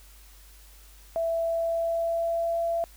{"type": "tone with pitch glide", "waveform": "sine", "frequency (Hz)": [663, 673.8], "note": ["E5", "E5"], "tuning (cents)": [10, 38], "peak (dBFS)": -24, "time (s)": [1.16, 2.84], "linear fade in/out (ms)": 0, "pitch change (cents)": 28, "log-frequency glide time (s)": [1.28, 2.62], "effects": ["added 50 Hz sine -50 dBFS peak until 2.96 s", "white hiss -55 dBFS RMS until 2.96 s"]}